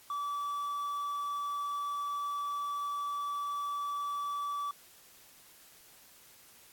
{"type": "tone", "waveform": "triangle", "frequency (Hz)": 1153, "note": "D6", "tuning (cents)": -32, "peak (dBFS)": -31, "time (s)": [0.1, 4.71], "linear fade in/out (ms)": 2, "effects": ["white hiss -58 dBFS RMS until 6.72 s", "AAC 64 kbps"]}